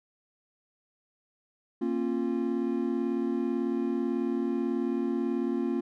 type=chord; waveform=triangle; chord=Bb minor; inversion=none; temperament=equal with one note detuned; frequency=233.1 / 271.3 / 349.2 Hz; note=Bb3 / Db4 / F4; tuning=0 / -37 / 0 cents; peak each=-29 dBFS; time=1.81-5.81 s; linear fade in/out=10 ms; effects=none